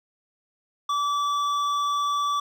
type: tone with hard clipping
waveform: triangle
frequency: 1155 Hz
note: D6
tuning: 29 cents flat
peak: -24 dBFS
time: 0.89-2.4 s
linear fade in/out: 5 ms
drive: 13 dB
effects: none

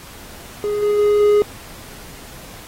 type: tone with level steps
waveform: triangle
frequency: 415.3 Hz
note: G#4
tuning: in tune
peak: -16 / -12 / -10 / -8 dBFS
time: 0.64-1.42 s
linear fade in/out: 0 ms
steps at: 0.82 / 0.98 / 1.2 s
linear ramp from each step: 10 ms
effects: pink hiss -39 dBFS RMS until 2.67 s + AAC 48 kbps

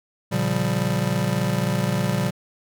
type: chord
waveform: square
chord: G half-diminished seventh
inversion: first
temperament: just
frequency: 117.6 / 141.12 / 176.4 / 196 Hz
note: Bb2 / Db3 / F3 / G3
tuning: +16 / +31 / +18 / 0 cents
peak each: -27 dBFS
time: 0.31-2.31 s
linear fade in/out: 20 ms
effects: none

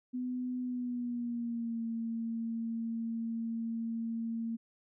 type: tone with pitch glide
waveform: sine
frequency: 250.5 to 228.4 Hz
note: B3 to A#3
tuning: +25 to -35 cents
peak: -33 dBFS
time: 0.13-4.57 s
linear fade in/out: 20 ms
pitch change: -160 cents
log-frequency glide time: 0.61-1.83 s
effects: none

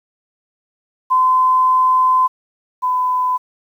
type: tone pair in turn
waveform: sine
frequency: 1025 / 1006.8 Hz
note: C6 / B5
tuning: -36 / +33 cents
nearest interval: unison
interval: 31 cents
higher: first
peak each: -10 / -14 dBFS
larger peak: first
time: 1.1-2.28 / 2.82-3.38 s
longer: first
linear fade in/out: 20 ms
effects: 8-bit

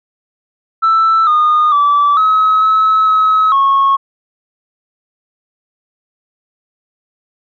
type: tone with pitch steps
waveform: sine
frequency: 1324 / 1225 / 1157 / 1281 / 1293 / 1283 / 1096 Hz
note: E6 / D#6 / D6 / E6 / E6 / E6 / C#6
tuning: +7 / -27 / -26 / -50 / -34 / -47 / -20 cents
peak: -6 dBFS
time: 0.82-3.97 s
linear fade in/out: 20 ms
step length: 450 ms
effects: tanh soft clip ceiling -5 dBFS

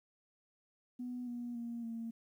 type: tone with pitch steps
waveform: sine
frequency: 247.1 / 240.9 / 234.9 / 229 Hz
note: B3 / B3 / A#3 / A#3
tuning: +1 / -43 / +13 / -31 cents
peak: -38 dBFS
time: 0.99-2.11 s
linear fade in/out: 10 ms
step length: 280 ms
effects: tanh soft clip ceiling -34 dBFS + 12-bit

